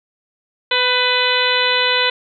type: harmonic tone with a mistuned harmonic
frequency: 499.9 Hz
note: B4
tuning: 21 cents sharp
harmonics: 1 / 2 / 3 / 4 / 5 / 6 / 7 / 8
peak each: -22 / -22 / -22 / -22 / -22 / -22 / -22 / -22 dBFS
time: 0.71-2.1 s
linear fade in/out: 5 ms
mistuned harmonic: 2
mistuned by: -19 cents
effects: none